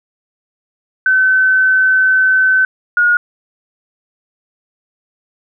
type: tone pair in turn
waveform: sine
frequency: 1524 / 1438.5 Hz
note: G6 / F#6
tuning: -49 / -49 cents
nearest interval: minor second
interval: 100 cents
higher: first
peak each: -8 dBFS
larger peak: neither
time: 1.06-2.65 / 2.97-3.17 s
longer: first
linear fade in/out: 2 ms
effects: none